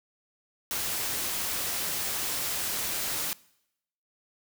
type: noise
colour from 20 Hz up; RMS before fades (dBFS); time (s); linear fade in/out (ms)
white; -31; 0.71-3.33; 0
effects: noise-tail reverb RT60 0.8 s tail -22 dB re dry